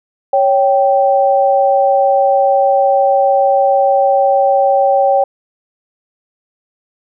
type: tone pair together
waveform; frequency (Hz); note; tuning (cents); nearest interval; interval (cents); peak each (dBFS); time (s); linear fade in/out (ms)
sine; 554.4 / 780.9; C#5 / G5; 0 / -7; tritone; 593; -11; 0.33-5.24; 5
effects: none